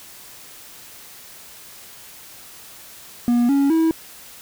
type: tone with pitch steps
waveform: triangle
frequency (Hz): 240 / 278.9 / 324.1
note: B3 / C#4 / E4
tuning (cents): -49 / +11 / -29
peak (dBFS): -12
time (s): 3.28-3.91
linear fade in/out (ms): 0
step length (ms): 210
effects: white hiss -42 dBFS RMS until 4.41 s